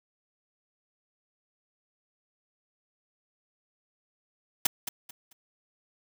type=noise with echo; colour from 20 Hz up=white; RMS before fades=-22 dBFS; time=4.65-4.67 s; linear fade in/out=5 ms; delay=220 ms; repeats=3; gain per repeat=-11 dB; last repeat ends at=5.33 s; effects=none